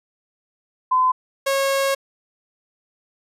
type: tone pair in turn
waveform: sine / sawtooth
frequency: 1021 / 546.5 Hz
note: C6 / C#5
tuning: -43 / -25 cents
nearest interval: major seventh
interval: 1082 cents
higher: first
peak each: -14 dBFS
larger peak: neither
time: 0.91-1.12 / 1.46-1.95 s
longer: second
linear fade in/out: 10 ms
effects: resampled to 32000 Hz